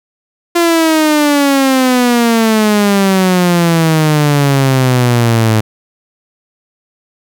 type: exponential sweep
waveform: sawtooth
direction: down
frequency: 345.7 to 108.1 Hz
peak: -4 dBFS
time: 0.55-5.61 s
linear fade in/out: 10 ms
effects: none